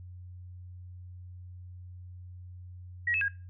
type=tone with pitch steps; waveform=sine; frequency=1907 / 2603 / 1631 Hz; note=A#6 / E7 / G#6; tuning=+39 / -22 / -32 cents; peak=-26 dBFS; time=3.07-3.283 s; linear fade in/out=5 ms; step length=71 ms; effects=noise-tail reverb RT60 0.3 s tail -17 dB re dry + added 90 Hz sine -43 dBFS peak until 3.49 s